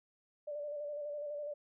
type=tone with vibrato; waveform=sine; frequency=587.3 Hz; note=D5; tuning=in tune; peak=-38 dBFS; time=0.47-1.54 s; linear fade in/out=10 ms; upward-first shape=square; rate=12 Hz; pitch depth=29 cents each way; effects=none